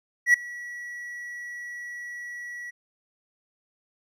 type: tone with ADSR envelope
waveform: triangle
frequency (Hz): 1935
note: B6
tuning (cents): -36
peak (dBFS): -10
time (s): 0.26-2.71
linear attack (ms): 79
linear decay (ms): 5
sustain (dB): -23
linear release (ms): 16
effects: none